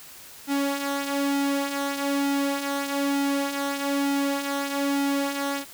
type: tone with flanger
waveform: sawtooth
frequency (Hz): 280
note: C#4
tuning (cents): +18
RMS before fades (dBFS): -26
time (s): 0.47-5.65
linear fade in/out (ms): 50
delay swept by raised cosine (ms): 1.8 to 4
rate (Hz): 1.1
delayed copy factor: -0.5
effects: white hiss -45 dBFS RMS until 5.73 s